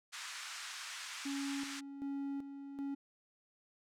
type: band-pass noise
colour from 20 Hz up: pink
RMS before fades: -46 dBFS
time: 0.12-1.81 s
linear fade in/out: 20 ms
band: 1200 to 8400 Hz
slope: 24 dB/octave
type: tone with tremolo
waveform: triangle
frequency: 278.3 Hz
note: C#4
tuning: 7 cents sharp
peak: -35 dBFS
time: 1.25-2.95 s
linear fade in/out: 10 ms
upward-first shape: square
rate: 1.3 Hz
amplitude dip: 60%
effects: none